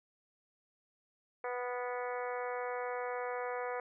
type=harmonic tone with a mistuned harmonic; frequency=246.9 Hz; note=B3; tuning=in tune; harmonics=2 / 3 / 4 / 5 / 6 / 7 / 8 / 9; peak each=-38 / -42 / -44 / -46 / -48 / -49 / -50 / -51 dBFS; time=1.44-3.8 s; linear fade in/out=2 ms; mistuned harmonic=6; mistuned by=-20 cents; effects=none